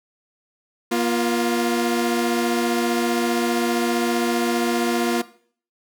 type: tone pair together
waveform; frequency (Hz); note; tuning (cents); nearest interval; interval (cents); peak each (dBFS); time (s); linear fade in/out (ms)
sawtooth; 238.2 / 349.7; A#3 / F4; +38 / +2; perfect fifth; 664; -18; 0.91-5.22; 10
effects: noise-tail reverb RT60 0.5 s tail -17 dB re dry